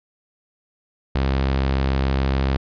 sawtooth tone, 67 Hz, C2, 42 cents sharp, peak -14 dBFS, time 1.15-2.57 s, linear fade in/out 5 ms, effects resampled to 11025 Hz

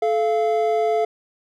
triangle tone pair together, 434 / 689 Hz, A4 / F5, -24 / -24 cents, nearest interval minor sixth, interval 800 cents, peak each -18 dBFS, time 0.02-1.05 s, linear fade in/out 5 ms, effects none

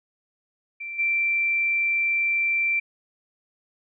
sine tone with level steps, 2349 Hz, D7, in tune, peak -31 / -20 dBFS, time 0.8-2.8 s, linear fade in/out 10 ms, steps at 0.98 s, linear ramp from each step 20 ms, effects none

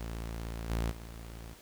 sawtooth tone with level steps, 56.5 Hz, A1, 47 cents sharp, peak -33 / -26 / -40 dBFS, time 0-1.54 s, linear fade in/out 10 ms, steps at 0.69 / 0.9 s, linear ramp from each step 20 ms, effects pink hiss -55 dBFS RMS until 1.61 s

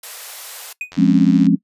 white high-pass noise, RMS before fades -33 dBFS, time 0.03-0.73 s, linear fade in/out 5 ms, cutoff 460 Hz, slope 48 dB/octave
triangle tone with exponential decay, 2489 Hz, D#7, in tune, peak -17 dBFS, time 0.81-0.93 s, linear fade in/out 2 ms, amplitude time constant 24 ms
click train, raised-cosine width 0.2 ms, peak -18 dBFS, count 50, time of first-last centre 0.92-1.467 s, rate 89.5 Hz
sine chord, Db major seventh, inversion first, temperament equal, 174.61 / 207.7 / 261.6 / 277.2 Hz, F3 / Ab3 / C4 / Db4, 0 / 0 / 0 / 0 cents, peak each -15 dBFS, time 0.97-1.56 s, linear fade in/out 20 ms
effects noise-tail reverb RT60 0.1 s tail -19 dB re dry + resampled to 32000 Hz

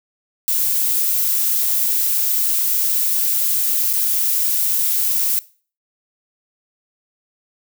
violet noise with dropouts, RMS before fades -18 dBFS, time 0.48-5.39 s, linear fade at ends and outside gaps 0 ms, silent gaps 3.93-3.935 s, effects noise-tail reverb RT60 0.4 s tail -20 dB re dry

